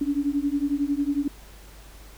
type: beating tone pair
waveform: sine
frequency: 280 / 291 Hz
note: C#4 / D4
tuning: +18 / -16 cents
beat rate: 11 Hz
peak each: -25 dBFS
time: 0.01-1.28 s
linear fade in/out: 5 ms
effects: added 50 Hz sine -45 dBFS peak until 2.17 s + pink hiss -50 dBFS RMS until 2.17 s